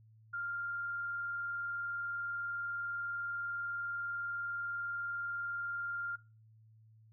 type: tone with vibrato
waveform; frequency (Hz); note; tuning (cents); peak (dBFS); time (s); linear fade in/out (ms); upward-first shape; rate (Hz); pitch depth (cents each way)
sine; 1396.9; F6; 0; -36; 0.33-6.16; 10; square; 20; 12
effects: noise-tail reverb RT60 0.3 s tail -20 dB re dry + added 110 Hz sine -59 dBFS peak until 7.12 s